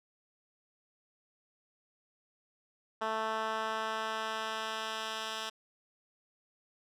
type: tone with band-pass filter sweep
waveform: 10% pulse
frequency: 220.3 Hz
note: A3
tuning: 2 cents sharp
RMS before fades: -36 dBFS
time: 3.01-5.5 s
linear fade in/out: 10 ms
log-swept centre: 1100 to 3400 Hz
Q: 0.84
effects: none